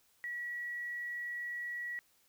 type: tone with quantisation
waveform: sine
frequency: 1928 Hz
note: B6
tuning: 42 cents flat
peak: -37 dBFS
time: 0.24-1.99 s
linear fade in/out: 0 ms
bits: 11
effects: white hiss -70 dBFS RMS until 2.28 s